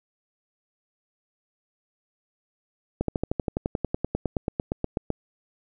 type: slowing click train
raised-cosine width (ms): 2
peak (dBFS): -11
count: 22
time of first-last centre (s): 3.01-5.103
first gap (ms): 73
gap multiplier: 1.03
effects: none